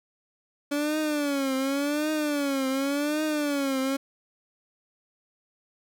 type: tone with vibrato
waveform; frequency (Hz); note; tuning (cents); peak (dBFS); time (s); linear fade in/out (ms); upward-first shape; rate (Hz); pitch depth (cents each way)
30% pulse; 285.8; D4; -47; -22; 0.71-3.97; 10; triangle; 0.89; 150
effects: none